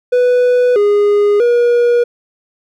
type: tone with pitch steps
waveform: triangle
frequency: 494.6 / 411.3 / 479.3 Hz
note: B4 / G#4 / A#4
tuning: +3 / -17 / +48 cents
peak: -6 dBFS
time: 0.12-2.04 s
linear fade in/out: 10 ms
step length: 640 ms
effects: none